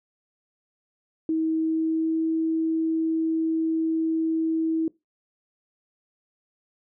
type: tone with pitch glide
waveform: sine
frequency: 320 to 322.8 Hz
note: D#4 to E4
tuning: +49 to -36 cents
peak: -21 dBFS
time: 1.29-4.88 s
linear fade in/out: 2 ms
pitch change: +15 cents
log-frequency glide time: 1.59-2.26 s
effects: noise-tail reverb RT60 0.2 s tail -21 dB re dry